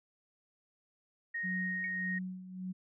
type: tone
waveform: sine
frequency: 1864.7 Hz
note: A#6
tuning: in tune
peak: -34 dBFS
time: 1.34-2.19 s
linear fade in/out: 10 ms
type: tone with tremolo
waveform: sine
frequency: 185 Hz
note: F#3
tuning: in tune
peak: -35 dBFS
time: 1.43-2.73 s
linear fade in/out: 20 ms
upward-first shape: sine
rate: 1.7 Hz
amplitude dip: 70%
type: tone with exponential decay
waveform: sine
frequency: 2217 Hz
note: C#7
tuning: in tune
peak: -35 dBFS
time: 1.84-1.93 s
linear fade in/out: 2 ms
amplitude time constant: 18 ms
effects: none